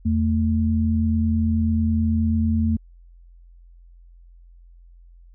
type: tone pair together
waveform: sine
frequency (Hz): 83.4 / 222.7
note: E2 / A3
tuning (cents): +21 / +21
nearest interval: octave + perfect fourth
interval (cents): 1700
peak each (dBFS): -20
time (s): 0.05-2.77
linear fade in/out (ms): 10
effects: added 43 Hz sine -45 dBFS peak until 5.34 s